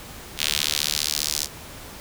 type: tone with high-pass filter sweep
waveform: sawtooth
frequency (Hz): 74.9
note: D2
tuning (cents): +35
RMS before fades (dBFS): -25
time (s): 0.37-1.48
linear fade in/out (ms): 50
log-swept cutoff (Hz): 3200 to 5400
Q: 1.7
effects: pink hiss -40 dBFS RMS until 2 s